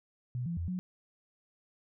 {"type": "tone with pitch steps", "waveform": "sine", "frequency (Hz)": [123.9, 169.8, 84.8, 182.1], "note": ["B2", "F3", "E2", "F#3"], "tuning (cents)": [6, -48, 50, -27], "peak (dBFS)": -32, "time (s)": [0.35, 0.79], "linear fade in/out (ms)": 0, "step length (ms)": 110, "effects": []}